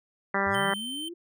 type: harmonic tone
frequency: 196.9 Hz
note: G3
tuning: 8 cents sharp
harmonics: 1 / 2 / 3 / 4 / 5 / 6 / 7 / 8 / 9 / 10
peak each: -33 / -33 / -33 / -33 / -33 / -33 / -33 / -33 / -33 / -33 dBFS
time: 0.34-0.74 s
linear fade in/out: 5 ms
type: tone with exponential growth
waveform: 10% pulse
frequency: 1668 Hz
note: G#6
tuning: 7 cents sharp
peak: -35 dBFS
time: 0.45-0.55 s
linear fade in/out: 0 ms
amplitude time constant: 20 ms
type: linear sweep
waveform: sine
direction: up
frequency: 78.7 to 354.8 Hz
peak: -37 dBFS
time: 0.46-1.14 s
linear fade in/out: 10 ms
type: tone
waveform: square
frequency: 3099 Hz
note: G7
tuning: 21 cents flat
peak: -34 dBFS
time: 0.54-1.09 s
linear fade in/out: 10 ms
effects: none

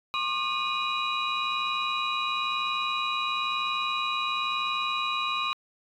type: tone cluster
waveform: sine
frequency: 1081 / 1202 / 2472 / 2862 / 3876 Hz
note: C#6 / D6 / D#7 / F7 / B7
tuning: -44 / +40 / -12 / +42 / -33 cents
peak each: -31 / -31 / -31 / -38 / -32 dBFS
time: 0.14-5.53 s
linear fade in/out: 0 ms
effects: tanh soft clip ceiling -18 dBFS

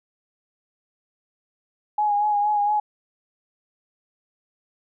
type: tone with vibrato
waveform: sine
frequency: 831 Hz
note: G#5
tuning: 1 cent sharp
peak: -18 dBFS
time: 1.98-2.8 s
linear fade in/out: 5 ms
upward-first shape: sine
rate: 4.3 Hz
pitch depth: 31 cents each way
effects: none

